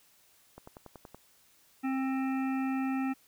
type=click train; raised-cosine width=1 ms; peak=-32 dBFS; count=7; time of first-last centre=0.58-1.146 s; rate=10.6 Hz
type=harmonic tone; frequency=265 Hz; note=C4; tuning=22 cents sharp; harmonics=1 / 3 / 5 / 7 / 9 / 10; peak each=-29 / -39 / -43 / -46 / -48 / -49 dBFS; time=1.83-3.14 s; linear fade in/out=20 ms
effects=white hiss -64 dBFS RMS until 3.27 s